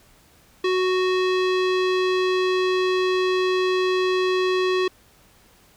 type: tone with low-pass filter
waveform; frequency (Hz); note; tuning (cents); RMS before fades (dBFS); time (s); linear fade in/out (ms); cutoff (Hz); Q
square; 370; F#4; 0; -21; 0.64-4.88; 5; 3700; 1.6
effects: pink hiss -55 dBFS RMS until 5.76 s